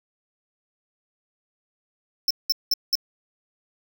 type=tone bursts; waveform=square; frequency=5330 Hz; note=E8; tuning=18 cents sharp; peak=-18 dBFS; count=4; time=2.28-2.954 s; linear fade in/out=2 ms; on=26 ms; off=190 ms; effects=none